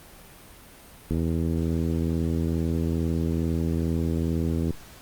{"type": "click train", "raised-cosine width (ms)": 3, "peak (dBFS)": -14, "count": 297, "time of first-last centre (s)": [1.11, 4.707], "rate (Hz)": 82.3, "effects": ["pink hiss -48 dBFS RMS until 5.01 s", "Opus 32 kbps"]}